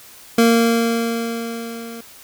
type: tone with level ramp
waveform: 25% pulse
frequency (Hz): 230.9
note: A#3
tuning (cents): -16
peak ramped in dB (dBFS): -6 to -28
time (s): 0.38-2.01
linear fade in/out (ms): 5
effects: white hiss -43 dBFS RMS until 2.23 s